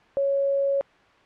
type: tone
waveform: sine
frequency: 554.4 Hz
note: C#5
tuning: in tune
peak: -20 dBFS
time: 0.17-0.81 s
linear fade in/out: 0 ms
effects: white hiss -55 dBFS RMS until 1.25 s + low-pass 2000 Hz 12 dB/octave